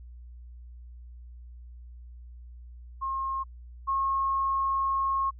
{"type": "tone pair in turn", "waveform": "sine", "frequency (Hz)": [1073, 1084.2], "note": ["C6", "C#6"], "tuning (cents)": [43, -39], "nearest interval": "unison", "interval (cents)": 18, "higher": "second", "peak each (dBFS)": [-28, -24], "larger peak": "second", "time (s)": [[3.01, 3.44], [3.87, 5.31]], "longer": "second", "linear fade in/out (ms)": 20, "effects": ["added 60 Hz sine -43 dBFS peak until 5.39 s"]}